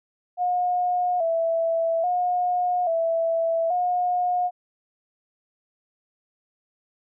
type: tone with vibrato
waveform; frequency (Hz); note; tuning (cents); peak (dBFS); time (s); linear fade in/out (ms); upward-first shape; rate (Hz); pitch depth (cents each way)
sine; 689; F5; -24; -20; 0.37-4.51; 50; square; 0.6; 73
effects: none